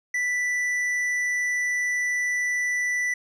sine tone with tanh clipping, 1975.5 Hz, B6, in tune, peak -24 dBFS, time 0.14-3.14 s, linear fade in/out 5 ms, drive 8 dB, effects none

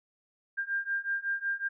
sine beating tone pair, 1595 / 1600.4 Hz, G6 / G6, +30 / +35 cents, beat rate 5.4 Hz, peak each -33 / -32 dBFS, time 0.57-1.69 s, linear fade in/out 20 ms, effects none

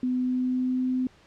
sine tone with pitch glide, 252.2 to 255.6 Hz, B3 to C4, +36 to -40 cents, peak -23 dBFS, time 0.03-1.07 s, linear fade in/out 2 ms, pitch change +24 cents, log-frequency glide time 0.15-0.85 s, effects pink hiss -57 dBFS RMS until 1.26 s + low-pass 5000 Hz 12 dB/octave

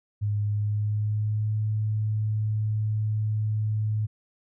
sine tone with pitch glide, 103.83 to 107.43 Hz, G#2 to A2, 0 to -41 cents, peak -23 dBFS, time 0.21-4.07 s, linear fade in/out 20 ms, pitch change +59 cents, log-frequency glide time 0.45-1.55 s, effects none

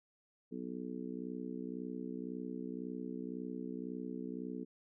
harmonic tone, 61.9 Hz, B1, 5 cents sharp, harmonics 3 / 4 / 5 / 6 / 7, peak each -46 / -43 / -46 / -51 / -48 dBFS, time 0.51-4.65 s, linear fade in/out 20 ms, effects none

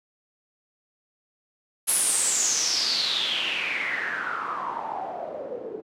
white noise with low-pass filter sweep, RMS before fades -27 dBFS, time 1.87-5.82 s, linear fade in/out 20 ms, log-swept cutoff 11000 to 400 Hz, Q 7.5, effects high-pass 200 Hz 12 dB/octave

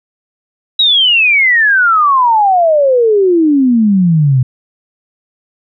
sine exponential sweep, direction down, 3894 to 123.5 Hz, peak -6 dBFS, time 0.79-4.43 s, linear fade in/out 5 ms, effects none

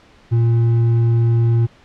triangle tone with hard clipping, 116.2 Hz, A#2, 5 cents flat, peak -13 dBFS, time 0.31-1.67 s, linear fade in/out 20 ms, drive 8 dB, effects pink hiss -49 dBFS RMS until 1.84 s + low-pass 4000 Hz 12 dB/octave

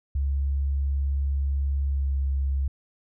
sine tone with pitch glide, 69.3 to 68.19 Hz, C#2 to C#2, 0 to -28 cents, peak -22 dBFS, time 0.15-2.68 s, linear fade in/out 5 ms, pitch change -28 cents, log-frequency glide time 1.86-2.16 s, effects none

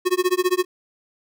square tone with tremolo, 364.3 Hz, F#4, 27 cents flat, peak -15 dBFS, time 0.05-0.65 s, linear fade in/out 20 ms, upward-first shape sine, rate 15 Hz, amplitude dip 100%, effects none

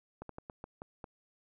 slowing click train, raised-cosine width 1 ms, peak -29 dBFS, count 7, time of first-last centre 0.22-1.042 s, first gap 73 ms, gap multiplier 1.25, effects none

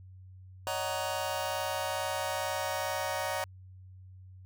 sawtooth chord, D# minor seventh, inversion third, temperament just, 560 / 622.3 / 746.7 / 933.4 Hz, C#5 / D#5 / F#5 / A#5, +18 / 0 / +16 / +2 cents, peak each -33 dBFS, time 0.67-3.44 s, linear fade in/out 0 ms, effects added 93 Hz sine -48 dBFS peak until 4.45 s

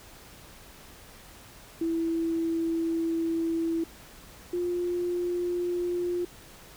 sine tone pair in turn, 330 / 352.3 Hz, E4 / F4, +2 / +15 cents, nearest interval minor second, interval 113 cents, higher second, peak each -25 / -26 dBFS, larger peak first, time 1.81-3.84 / 4.53-6.25 s, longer first, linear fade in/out 5 ms, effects added 50 Hz sine -60 dBFS peak until 6.76 s + pink hiss -50 dBFS RMS until 6.76 s

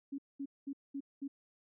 sine tone bursts, 277.2 Hz, C#4, in tune, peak -37 dBFS, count 5, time 0.12-1.28 s, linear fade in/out 10 ms, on 64 ms, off 210 ms, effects none

